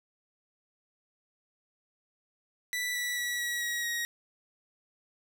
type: tone with pitch steps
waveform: sawtooth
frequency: 1973 / 1956 / 1939.1 / 1922.4 / 1905.8 / 1889.4 Hz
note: B6 / B6 / B6 / B6 / A#6 / A#6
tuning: -2 / -17 / -32 / -47 / +38 / +23 cents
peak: -27 dBFS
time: 2.73-4.05 s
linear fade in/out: 0 ms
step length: 220 ms
effects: none